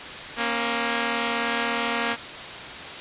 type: tone pair together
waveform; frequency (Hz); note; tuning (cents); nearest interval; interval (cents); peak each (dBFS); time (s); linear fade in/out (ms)
5% pulse; 233.9 / 272.6; A#3 / C#4; +6 / -29; minor third; 265; -13 / -18; 0.36-2.17; 50
effects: white hiss -35 dBFS RMS until 3 s + resampled to 8000 Hz